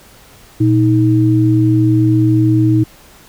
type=tone pair together; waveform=sine; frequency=118.29 / 315.8 Hz; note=A#2 / D#4; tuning=+26 / +26 cents; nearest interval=octave + perfect fourth; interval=1700 cents; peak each=-11 dBFS; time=0.6-2.84 s; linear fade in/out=10 ms; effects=pink hiss -43 dBFS RMS until 3.28 s